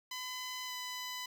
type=tone with pitch glide; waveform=10% pulse; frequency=1010 to 1000.1 Hz; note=B5 to B5; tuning=+39 to +21 cents; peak=-31 dBFS; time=0.11-1.26 s; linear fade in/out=5 ms; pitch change=-18 cents; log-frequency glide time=0.66-0.72 s; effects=10-bit